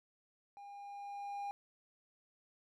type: tone with level ramp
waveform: triangle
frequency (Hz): 807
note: G#5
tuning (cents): -50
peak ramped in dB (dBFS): -48 to -36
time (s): 0.57-1.51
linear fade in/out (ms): 0
effects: none